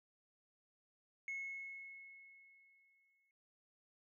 sine tone with exponential decay, 2183 Hz, C#7, 27 cents flat, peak -38 dBFS, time 1.28-3.31 s, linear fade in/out 1 ms, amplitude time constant 440 ms, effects tanh soft clip ceiling -38 dBFS

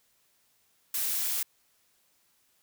blue noise, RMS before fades -30 dBFS, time 0.94-1.43 s, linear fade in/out 5 ms, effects white hiss -69 dBFS RMS until 2.62 s

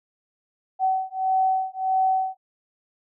sine beating tone pair, 757 / 758.6 Hz, F#5 / F#5, +39 / +43 cents, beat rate 1.6 Hz, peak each -23 dBFS, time 0.79-2.37 s, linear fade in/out 50 ms, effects none

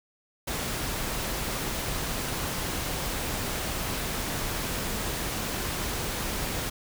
pink noise, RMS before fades -31 dBFS, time 0.47-6.7 s, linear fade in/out 10 ms, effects none

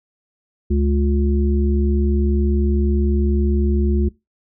harmonic tone, 71 Hz, C#2, 42 cents sharp, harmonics 1 / 3 / 5, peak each -16 / -21 / -23 dBFS, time 0.7-4.09 s, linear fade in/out 10 ms, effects noise-tail reverb RT60 0.2 s tail -20 dB re dry

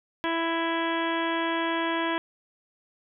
harmonic tone, 331.2 Hz, E4, 8 cents sharp, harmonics 1 / 2 / 3 / 4 / 5 / 6 / 7 / 8 / 9 / 10, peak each -29 / -33 / -30 / -40 / -33 / -38 / -40 / -42 / -43 / -38 dBFS, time 0.24-2.18 s, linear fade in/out 0 ms, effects none

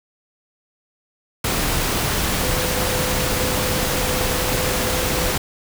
sine tone in noise, 506 Hz, B4, 42 cents sharp, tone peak -27 dBFS, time 2.43-5.32 s, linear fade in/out 5 ms, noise pink, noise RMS -21 dBFS, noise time 1.44-5.38 s, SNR -9 dB, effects none

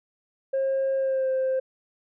sine tone with pitch glide, 537 to 524.1 Hz, C5 to C5, +45 to +3 cents, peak -20 dBFS, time 0.53-1.6 s, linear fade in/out 10 ms, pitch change -42 cents, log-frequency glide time 0.97-1.3 s, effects tanh soft clip ceiling -20 dBFS

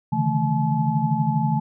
sine tone cluster, 138.8 / 150.7 / 163.6 / 220 / 859 Hz, C#3 / D3 / E3 / A3 / A5, +3 / +45 / -13 / 0 / -42 cents, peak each -25 dBFS, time 0.12-1.6 s, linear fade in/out 10 ms, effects none

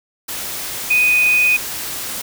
sine tone in noise, 2489 Hz, D#7, in tune, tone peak -11 dBFS, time 0.9-1.57 s, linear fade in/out 10 ms, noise white, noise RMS -26 dBFS, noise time 0.28-2.22 s, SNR +12 dB, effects none

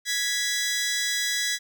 15% pulse tone pair together, 1671 / 1971.7 Hz, G#6 / B6, +10 / -3 cents, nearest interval minor third, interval 287 cents, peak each -22 / -20 dBFS, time 0.05-1.59 s, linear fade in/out 50 ms, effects none

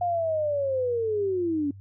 sine linear sweep, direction down, 715 to 277.2 Hz, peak -23 dBFS, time 0.01-1.71 s, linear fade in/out 5 ms, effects noise-tail reverb RT60 0.1 s tail -25 dB re dry + added 98 Hz sine -42 dBFS peak until 1.8 s

